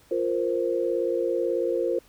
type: chord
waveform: sine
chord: F suspended fourth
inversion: none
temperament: just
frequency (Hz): 349.2 / 465.6 / 523.8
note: F4 / Bb4 / C5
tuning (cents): 0 / -2 / +2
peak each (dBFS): -27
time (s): 0.11-1.99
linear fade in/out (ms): 5
effects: pink hiss -57 dBFS RMS until 2.08 s